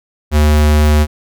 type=tone; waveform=square; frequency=75.3 Hz; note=D2; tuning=44 cents sharp; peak=-8 dBFS; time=0.31-1.07 s; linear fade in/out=50 ms; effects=none